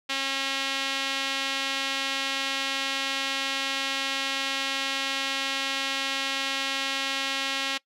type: tone with band-pass filter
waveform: sawtooth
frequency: 271.5 Hz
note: C#4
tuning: 36 cents flat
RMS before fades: -29 dBFS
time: 0.09-7.78 s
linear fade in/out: 10 ms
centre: 3200 Hz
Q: 1.5
effects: noise-tail reverb RT60 0.1 s tail -21 dB re dry